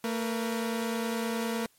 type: tone pair together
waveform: sawtooth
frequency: 225.8 / 481.5 Hz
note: A3 / B4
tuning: +45 / -44 cents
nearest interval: octave + minor second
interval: 1311 cents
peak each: -26 / -31 dBFS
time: 0.04-1.66 s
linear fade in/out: 2 ms
effects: white hiss -65 dBFS RMS until 1.78 s + MP3 64 kbps